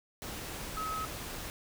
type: tone in noise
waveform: sine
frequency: 1281 Hz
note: E6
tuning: 50 cents flat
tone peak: -34 dBFS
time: 0.77-1.05 s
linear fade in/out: 0 ms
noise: pink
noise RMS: -41 dBFS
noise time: 0.22-1.5 s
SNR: +4 dB
effects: none